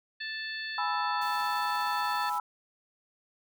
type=harmonic tone; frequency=880 Hz; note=A5; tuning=in tune; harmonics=2 / 3 / 4 / 5; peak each=-36 / -43 / -43 / -41 dBFS; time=0.2-2.3 s; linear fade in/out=10 ms
type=chord; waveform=sine; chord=E major; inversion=first; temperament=equal; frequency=830.6 / 987.8 / 1318.5 Hz; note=G#5 / B5 / E6; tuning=0 / 0 / 0 cents; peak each=-33 / -32 / -33 dBFS; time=0.78-2.4 s; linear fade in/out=2 ms
type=noise with tremolo; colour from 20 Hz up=white; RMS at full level=-47 dBFS; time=1.21-2.39 s; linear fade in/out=10 ms; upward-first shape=triangle; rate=17 Hz; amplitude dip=25%
effects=none